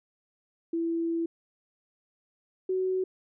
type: tone pair in turn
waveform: sine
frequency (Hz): 332.8 / 373.6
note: E4 / F#4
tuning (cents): +17 / +17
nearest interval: major second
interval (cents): 200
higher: second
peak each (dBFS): -26 / -25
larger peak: second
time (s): 0.73-1.26 / 2.69-3.04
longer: first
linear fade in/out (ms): 5
effects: none